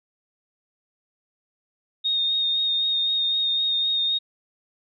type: tone with vibrato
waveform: sine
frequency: 3698 Hz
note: A#7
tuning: 15 cents flat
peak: -20 dBFS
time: 2.04-4.19 s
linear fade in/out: 20 ms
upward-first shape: sine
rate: 3.9 Hz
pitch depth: 18 cents each way
effects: none